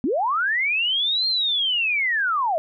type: linear two-way sweep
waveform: sine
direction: up then down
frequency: 218.3 to 4233 to 603 Hz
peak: -19 dBFS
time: 0.04-2.58 s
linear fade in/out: 0 ms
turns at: 1.27 s
effects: none